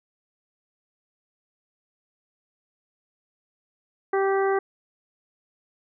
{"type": "harmonic tone", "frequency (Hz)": 389.9, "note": "G4", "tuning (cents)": -9, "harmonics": [1, 2, 3, 4, 5], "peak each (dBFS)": [-21, -27, -31, -33, -35], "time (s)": [4.13, 4.59], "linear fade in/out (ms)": 5, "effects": []}